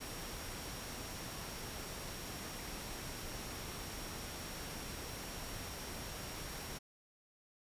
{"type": "tone in noise", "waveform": "sine", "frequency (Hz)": 5588, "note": "F8", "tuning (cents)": 0, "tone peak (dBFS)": -54, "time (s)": [0, 6.79], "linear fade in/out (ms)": 20, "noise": "pink", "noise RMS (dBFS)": -45, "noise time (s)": [0, 6.79], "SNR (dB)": -12, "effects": ["resampled to 32000 Hz"]}